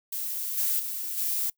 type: noise with level steps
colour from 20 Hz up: violet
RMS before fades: -32 / -26 / -33 / -28 dBFS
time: 0.12-1.5 s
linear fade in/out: 5 ms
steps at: 0.57 / 0.79 / 1.17 s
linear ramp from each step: 10 ms
effects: noise-tail reverb RT60 0.1 s tail -23 dB re dry